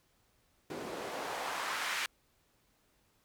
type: noise with band-pass filter sweep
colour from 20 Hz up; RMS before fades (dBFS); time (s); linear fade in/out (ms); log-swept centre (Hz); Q
white; -38; 0.7-2.06; 2; 310 to 1900; 1.3
effects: pink hiss -72 dBFS RMS until 3.24 s